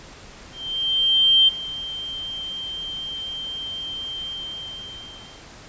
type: tone with ADSR envelope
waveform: sine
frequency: 3148 Hz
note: G7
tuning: 7 cents sharp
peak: -11 dBFS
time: 0.52-5.46 s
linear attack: 960 ms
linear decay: 15 ms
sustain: -17 dB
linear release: 1200 ms
effects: pink hiss -43 dBFS RMS until 5.68 s + resampled to 16000 Hz